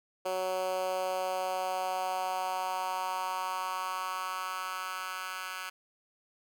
10% pulse tone with high-pass filter sweep, 185.9 Hz, F#3, 8 cents sharp, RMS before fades -34 dBFS, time 0.25-5.7 s, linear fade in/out 10 ms, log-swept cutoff 490 to 1600 Hz, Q 2.9, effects none

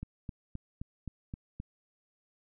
click train, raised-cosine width 5 ms, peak -26 dBFS, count 7, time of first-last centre 0.03-1.601 s, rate 3.82 Hz, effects none

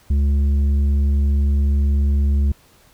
triangle tone with tanh clipping, 70.8 Hz, C#2, 37 cents sharp, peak -15 dBFS, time 0.1-2.52 s, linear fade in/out 5 ms, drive 11 dB, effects pink hiss -53 dBFS RMS until 2.93 s

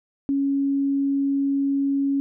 sine tone, 277.2 Hz, C#4, in tune, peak -19 dBFS, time 0.29-2.2 s, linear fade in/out 0 ms, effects none

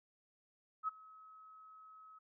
sine tone with ADSR envelope, 1282 Hz, E6, 49 cents flat, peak -32 dBFS, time 0.83-2.19 s, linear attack 50 ms, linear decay 16 ms, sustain -23 dB, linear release 11 ms, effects none

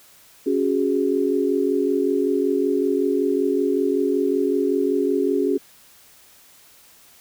sine chord, C# suspended fourth, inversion none, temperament equal, 277.2 / 370 / 415.3 Hz, C#4 / F#4 / G#4, 0 / 0 / 0 cents, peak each -22 dBFS, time 0.46-5.58 s, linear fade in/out 10 ms, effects white hiss -51 dBFS RMS until 7.2 s

